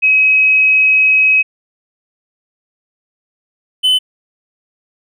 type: tone pair in turn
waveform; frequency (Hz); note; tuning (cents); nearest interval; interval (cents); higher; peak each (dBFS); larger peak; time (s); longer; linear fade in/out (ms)
sine / triangle; 2546 / 3028; D#7 / F#7; +39 / +39; minor third; 300; second; -7; neither; 0.02-1.43 / 3.83-3.99; first; 20
effects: none